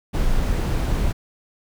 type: noise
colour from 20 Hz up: brown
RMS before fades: -20 dBFS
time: 0.13-1.13 s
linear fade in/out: 20 ms
effects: none